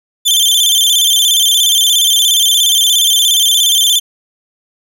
sawtooth tone with vibrato, 3322 Hz, G#7, in tune, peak -5 dBFS, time 0.25-4 s, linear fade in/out 20 ms, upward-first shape square, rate 17 Hz, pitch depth 87 cents each way, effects none

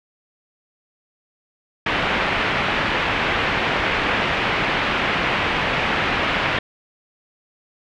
white low-pass noise, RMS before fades -21 dBFS, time 1.86-6.59 s, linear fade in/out 5 ms, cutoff 2700 Hz, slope 24 dB/octave, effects none

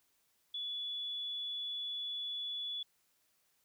sine tone, 3425 Hz, A7, 47 cents flat, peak -37 dBFS, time 0.54-2.83 s, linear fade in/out 5 ms, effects white hiss -75 dBFS RMS until 3.64 s

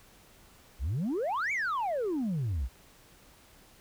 sine exponential two-way sweep, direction up then down, 55 to 2349 to 55 Hz, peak -26 dBFS, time 0.79-2.69 s, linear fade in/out 50 ms, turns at 1.52 s, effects tanh soft clip ceiling -27 dBFS + pink hiss -58 dBFS RMS until 3.8 s

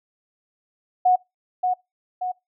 sine tone with echo, 732 Hz, F#5, 19 cents flat, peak -13 dBFS, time 1.05-1.16 s, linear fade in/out 10 ms, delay 580 ms, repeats 2, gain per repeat -5 dB, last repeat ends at 2.32 s, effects noise-tail reverb RT60 0.2 s tail -24 dB re dry

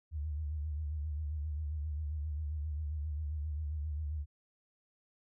sine tone with vibrato, 75.5 Hz, D2, 48 cents sharp, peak -34 dBFS, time 0.11-4.26 s, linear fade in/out 50 ms, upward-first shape sine, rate 7.5 Hz, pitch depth 80 cents each way, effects none

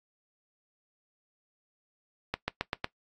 accelerating click train, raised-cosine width 0.3 ms, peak -13 dBFS, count 5, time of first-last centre 2.34-2.844 s, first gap 140 ms, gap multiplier 0.93, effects noise-tail reverb RT60 0.1 s tail -18 dB re dry + AAC 64 kbps

